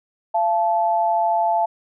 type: tone pair together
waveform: sine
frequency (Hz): 683.6 / 871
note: F5 / A5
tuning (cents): -37 / -18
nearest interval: major third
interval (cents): 419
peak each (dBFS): -19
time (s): 0.34-1.66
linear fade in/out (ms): 10
effects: none